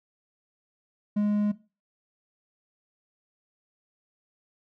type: tone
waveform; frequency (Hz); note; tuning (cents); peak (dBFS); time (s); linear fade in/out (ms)
triangle; 207.7; G#3; 0; -20; 1.16-1.52; 10
effects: noise-tail reverb RT60 0.3 s tail -17 dB re dry